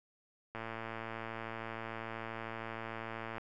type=click train; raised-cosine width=0.5 ms; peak=-26 dBFS; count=321; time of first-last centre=0.55-3.382 s; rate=113 Hz; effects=none